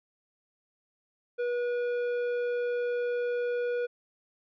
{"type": "tone with tanh clipping", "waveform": "sine", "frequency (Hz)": 484.7, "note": "B4", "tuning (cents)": -32, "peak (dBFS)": -29, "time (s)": [1.38, 3.87], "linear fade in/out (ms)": 20, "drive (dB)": 10, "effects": []}